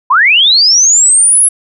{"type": "linear sweep", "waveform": "sine", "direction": "up", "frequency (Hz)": [934, 10940], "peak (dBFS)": -4, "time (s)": [0.1, 1.49], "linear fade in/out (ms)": 10, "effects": []}